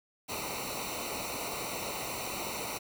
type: noise with comb filter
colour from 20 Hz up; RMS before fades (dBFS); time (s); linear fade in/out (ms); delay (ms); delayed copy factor
pink; -37; 0.28-2.79; 20; 0.6; -0.9
effects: none